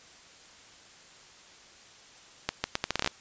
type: accelerating click train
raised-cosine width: 0.2 ms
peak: -9 dBFS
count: 11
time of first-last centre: 2.49-3.075 s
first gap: 150 ms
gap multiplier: 0.76
effects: white hiss -53 dBFS RMS until 3.2 s + resampled to 16000 Hz

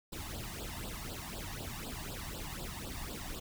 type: noise with flanger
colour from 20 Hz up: pink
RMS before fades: -42 dBFS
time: 0.12-3.4 s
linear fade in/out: 10 ms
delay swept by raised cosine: 0.23 to 1.11 ms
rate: 4 Hz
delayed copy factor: +0.85
effects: none

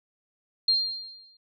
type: tone with exponential decay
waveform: sine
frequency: 4198 Hz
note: C8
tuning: 5 cents sharp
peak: -17 dBFS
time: 0.68-1.37 s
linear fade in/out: 5 ms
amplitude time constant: 150 ms
effects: none

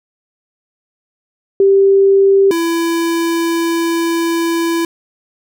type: tone pair in turn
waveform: sine / square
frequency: 392 / 334.3 Hz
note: G4 / E4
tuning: 0 / +24 cents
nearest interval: minor third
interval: 276 cents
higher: first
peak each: -6 / -14 dBFS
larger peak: first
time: 1.6-2.51 / 2.51-4.85 s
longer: second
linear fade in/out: 2 ms
effects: none

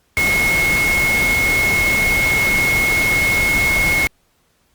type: tone in noise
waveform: sine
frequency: 2172 Hz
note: C#7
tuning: 36 cents flat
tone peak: -14 dBFS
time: 0.17-4.07 s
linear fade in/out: 0 ms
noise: pink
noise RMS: -22 dBFS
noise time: 0.17-4.07 s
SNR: +5 dB
effects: pink hiss -61 dBFS RMS until 4.74 s + Opus 48 kbps

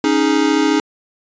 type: chord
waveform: square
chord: C# suspended second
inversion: none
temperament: equal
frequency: 277.2 / 311.1 / 415.3 Hz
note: C#4 / D#4 / G#4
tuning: 0 / 0 / 0 cents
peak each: -18 / -16 / -20 dBFS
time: 0.04-0.8 s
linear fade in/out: 2 ms
effects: resampled to 16000 Hz

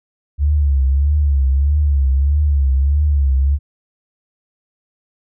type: tone with vibrato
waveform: sine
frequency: 70.4 Hz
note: C#2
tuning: 27 cents sharp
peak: -11 dBFS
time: 0.38-3.59 s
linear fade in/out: 50 ms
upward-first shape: triangle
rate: 1.6 Hz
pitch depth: 120 cents each way
effects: none

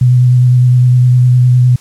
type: tone with vibrato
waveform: sine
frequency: 124.9 Hz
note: B2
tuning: 20 cents sharp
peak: -4 dBFS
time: 0.01-1.76 s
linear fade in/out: 5 ms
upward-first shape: sine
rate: 9.8 Hz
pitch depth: 18 cents each way
effects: white hiss -41 dBFS RMS until 1.8 s + low-pass 10000 Hz 12 dB/octave

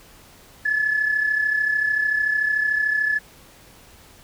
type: tone with amplitude modulation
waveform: sine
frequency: 1719 Hz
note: A6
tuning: 41 cents flat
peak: -15 dBFS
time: 0.65-3.19 s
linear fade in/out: 10 ms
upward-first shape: sine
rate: 33.5 Hz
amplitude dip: 60%
effects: tanh soft clip ceiling -11 dBFS + pink hiss -49 dBFS RMS until 4.23 s

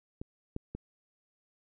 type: clicks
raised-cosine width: 3 ms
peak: -26 / -22 / -25 dBFS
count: 3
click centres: 0.215 / 0.564 / 0.75 s
effects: none

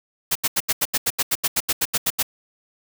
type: noise bursts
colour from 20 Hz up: white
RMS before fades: -20 dBFS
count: 16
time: 0.31-2.229 s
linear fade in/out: 10 ms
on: 44 ms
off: 81 ms
effects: none

